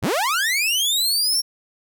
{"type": "linear sweep", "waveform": "sawtooth", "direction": "up", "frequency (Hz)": [52.9, 5588], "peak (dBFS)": -15, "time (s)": [0.02, 1.42], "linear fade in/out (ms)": 20, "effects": []}